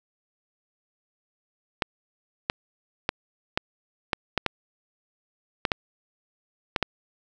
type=clicks; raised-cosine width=0.3 ms; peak=-6 dBFS; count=11; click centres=1.822 / 2.499 / 3.091 / 3.575 / 4.132 / 4.377 / 4.463 / 5.652 / 5.718 / 6.762 / 6.827 s; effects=none